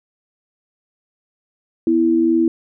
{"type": "tone pair together", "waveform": "sine", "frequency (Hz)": [247.1, 329.6], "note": ["B3", "E4"], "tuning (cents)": [1, 0], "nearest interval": "perfect fourth", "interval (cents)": 499, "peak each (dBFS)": [-19, -13], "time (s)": [1.87, 2.48], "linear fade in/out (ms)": 2, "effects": []}